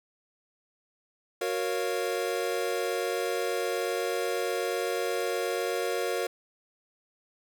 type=chord; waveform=square; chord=Gb major seventh; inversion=none; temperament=equal with one note detuned; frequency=367.4 / 466.2 / 554.4 / 698.5 Hz; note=Gb4 / Bb4 / Db5 / F5; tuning=-12 / 0 / 0 / 0 cents; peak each=-34 / -32 / -35 / -37 dBFS; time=1.41-6.27 s; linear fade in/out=5 ms; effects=none